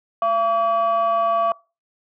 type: tone pair together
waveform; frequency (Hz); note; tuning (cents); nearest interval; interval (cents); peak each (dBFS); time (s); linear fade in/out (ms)
sine; 679 / 1141.9; F5 / D6; -49 / -49; major sixth; 900; -18; 0.22-1.52; 2
effects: noise-tail reverb RT60 0.3 s tail -23 dB re dry + tanh soft clip ceiling -12 dBFS